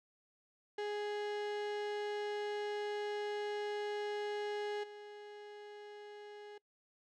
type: tone with level steps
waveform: 35% pulse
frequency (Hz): 415.3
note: G#4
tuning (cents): 0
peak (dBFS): -35 / -47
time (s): 0.78-6.58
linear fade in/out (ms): 5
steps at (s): 4.83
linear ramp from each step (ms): 10
effects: noise-tail reverb RT60 0.1 s tail -24 dB re dry + low-pass 4000 Hz 12 dB/octave